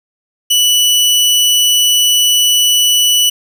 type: tone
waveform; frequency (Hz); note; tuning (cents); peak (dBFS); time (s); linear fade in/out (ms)
sawtooth; 2960; F#7; 0; -5; 0.5-3.3; 10
effects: none